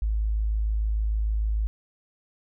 sine tone, 53.3 Hz, G#1, 46 cents sharp, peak -22 dBFS, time 0.02-1.67 s, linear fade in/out 0 ms, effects none

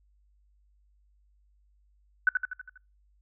sine tone with echo, 1502 Hz, F#6, 26 cents sharp, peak -17 dBFS, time 2.27-2.29 s, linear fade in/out 2 ms, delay 81 ms, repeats 6, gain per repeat -5 dB, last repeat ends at 2.776 s, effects noise-tail reverb RT60 0.3 s tail -26 dB re dry + added 50 Hz sine -62 dBFS peak until 3.21 s

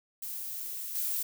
violet noise with level steps, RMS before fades -38 / -32 dBFS, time 0.22-1.23 s, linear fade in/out 5 ms, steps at 0.95 s, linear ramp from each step 2 ms, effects none

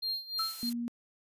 triangle tone with tremolo, 4199 Hz, C8, 5 cents sharp, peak -29 dBFS, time 0.02-0.7 s, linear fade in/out 10 ms, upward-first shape sine, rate 3.2 Hz, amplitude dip 85%
blue noise, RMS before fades -43 dBFS, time 0.38-0.73 s, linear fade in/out 2 ms
sine tone with exponential decay, 1318.5 Hz, E6, in tune, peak -30 dBFS, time 0.39-0.65 s, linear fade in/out 5 ms, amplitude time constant 56 ms
sine tone, 237.2 Hz, A#3, 30 cents sharp, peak -32 dBFS, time 0.63-0.88 s, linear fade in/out 0 ms
effects resampled to 32000 Hz

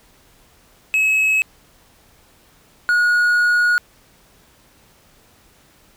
triangle tone pair in turn, 2572 / 1448.1 Hz, E7 / F#6, -43 / -38 cents, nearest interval minor seventh, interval 995 cents, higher first, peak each -12 / -11 dBFS, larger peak second, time 0.94-1.42 / 2.89-3.78 s, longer second, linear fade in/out 0 ms, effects pink hiss -53 dBFS RMS until 5.96 s

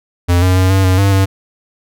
square tone with pitch steps, 87.7 / 92.1 / 93.1 / 96.1 / 92.9 / 98.6 / 96.5 Hz, F2 / F#2 / F#2 / G2 / F#2 / G2 / G2, +8 / -7 / +11 / -34 / +7 / +11 / -27 cents, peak -9 dBFS, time 0.28-1.26 s, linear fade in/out 20 ms, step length 140 ms, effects none

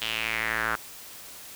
square tone with band-pass filter sweep, 56 Hz, A1, 31 cents sharp, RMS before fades -29 dBFS, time 0.01-0.76 s, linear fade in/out 10 ms, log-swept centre 3200 to 1400 Hz, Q 4, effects white hiss -44 dBFS RMS until 1.55 s

